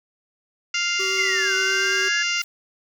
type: harmonic tone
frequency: 698.5 Hz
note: F5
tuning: in tune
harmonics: 2 / 3 / 4 / 5 / 6 / 7 / 8 / 9 / 10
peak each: -29 / -26 / -25 / -39 / -37 / -31 / -31 / -34 / -40 dBFS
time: 0.74-2.42 s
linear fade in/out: 5 ms
type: tone with vibrato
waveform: square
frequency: 382.6 Hz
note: G4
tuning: 42 cents flat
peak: -29 dBFS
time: 0.99-2.09 s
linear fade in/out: 10 ms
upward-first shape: triangle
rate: 8.6 Hz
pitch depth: 13 cents each way
type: linear two-way sweep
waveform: sine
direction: down then up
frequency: 2158 to 1487 to 1700 Hz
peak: -23 dBFS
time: 1.17-2.23 s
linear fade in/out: 10 ms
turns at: 1.55 s
type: noise with exponential growth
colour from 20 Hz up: blue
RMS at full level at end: -36 dBFS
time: 2.32-2.44 s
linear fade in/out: 2 ms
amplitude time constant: 24 ms
effects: none